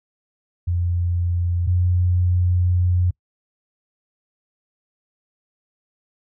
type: tone pair in turn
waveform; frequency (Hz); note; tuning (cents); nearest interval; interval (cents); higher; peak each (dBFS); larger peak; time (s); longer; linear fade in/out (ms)
sine; 87.3 / 89.39; F2 / F2; 0 / +41; unison; 41; second; -18 / -15; second; 0.67-1.67 / 1.67-3.11; second; 10
effects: noise-tail reverb RT60 0.1 s tail -25 dB re dry